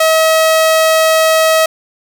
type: tone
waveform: sawtooth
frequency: 640 Hz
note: D#5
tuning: 49 cents sharp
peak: -4 dBFS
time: 0-1.66 s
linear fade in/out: 5 ms
effects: none